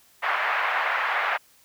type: band-pass noise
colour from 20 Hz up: white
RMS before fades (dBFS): -25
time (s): 0.22-1.38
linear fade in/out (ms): 20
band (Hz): 710 to 2000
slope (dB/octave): 24
effects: white hiss -58 dBFS RMS until 1.64 s